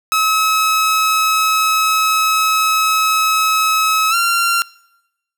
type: tone with pitch glide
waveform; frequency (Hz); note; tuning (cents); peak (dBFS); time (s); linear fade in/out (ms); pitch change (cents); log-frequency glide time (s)
sawtooth; 1286 to 1378.3; E6 to F6; -43 to -23; -9; 0.12-4.62; 0; +120; 4.1-4.15
effects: noise-tail reverb RT60 0.9 s tail -23 dB re dry